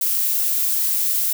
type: noise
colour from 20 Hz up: violet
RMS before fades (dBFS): -20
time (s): 0.01-1.33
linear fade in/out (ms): 5
effects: none